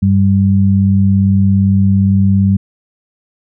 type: tone pair together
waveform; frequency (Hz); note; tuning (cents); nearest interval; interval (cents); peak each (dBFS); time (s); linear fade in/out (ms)
sine; 97.7 / 195.25; G2 / G3; -5 / -7; octave; 1198; -10; 0.02-2.57; 10
effects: none